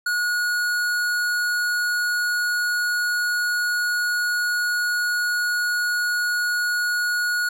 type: tone with hard clipping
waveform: triangle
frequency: 1450 Hz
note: F#6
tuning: 35 cents flat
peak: -22 dBFS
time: 0.06-7.49 s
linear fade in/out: 5 ms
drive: 18 dB
effects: none